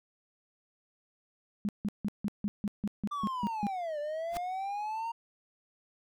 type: tone bursts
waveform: sine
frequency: 205.1 Hz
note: G#3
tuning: 21 cents flat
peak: -28 dBFS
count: 11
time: 1.65-3.668 s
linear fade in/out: 0 ms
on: 38 ms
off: 160 ms
type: linear two-way sweep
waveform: triangle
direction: down then up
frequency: 1186 to 581 to 932 Hz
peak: -31 dBFS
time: 3.11-5.12 s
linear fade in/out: 10 ms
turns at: 3.99 s
type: noise with exponential growth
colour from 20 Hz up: pink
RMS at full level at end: -36 dBFS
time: 4.29-4.37 s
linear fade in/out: 0 ms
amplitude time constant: 17 ms
effects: none